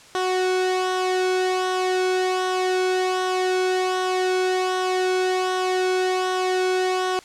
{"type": "tone with flanger", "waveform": "sawtooth", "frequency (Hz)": 370, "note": "F#4", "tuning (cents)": 0, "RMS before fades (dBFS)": -22, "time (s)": [0.15, 7.19], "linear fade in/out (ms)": 0, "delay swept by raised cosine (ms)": [0.42, 1.06], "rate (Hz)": 1.3, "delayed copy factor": -0.55, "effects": ["white hiss -47 dBFS RMS until 7.24 s", "low-pass 7000 Hz 12 dB/octave"]}